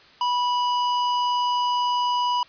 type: tone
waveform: square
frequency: 981 Hz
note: B5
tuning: 12 cents flat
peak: -21 dBFS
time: 0.21-2.43 s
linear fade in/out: 2 ms
effects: white hiss -51 dBFS RMS until 2.48 s + resampled to 11025 Hz